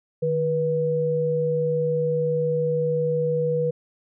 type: tone pair together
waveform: sine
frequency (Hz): 153.6 / 486.6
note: D#3 / B4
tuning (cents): -22 / -26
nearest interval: octave + minor sixth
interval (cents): 1996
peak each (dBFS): -26 / -21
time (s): 0.22-3.71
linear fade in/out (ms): 10
effects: none